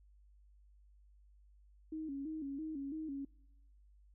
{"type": "tone with vibrato", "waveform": "sine", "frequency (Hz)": 295.1, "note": "D4", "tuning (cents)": 8, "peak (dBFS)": -39, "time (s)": [1.92, 3.25], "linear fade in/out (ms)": 5, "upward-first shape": "square", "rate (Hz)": 3, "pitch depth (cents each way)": 110, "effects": ["noise-tail reverb RT60 1.0 s tail -26 dB re dry", "added 50 Hz sine -61 dBFS peak until 4.14 s"]}